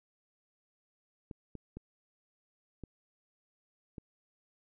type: clicks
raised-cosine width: 3 ms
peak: -30 dBFS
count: 5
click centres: 1.312 / 1.553 / 1.77 / 2.837 / 3.982 s
effects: none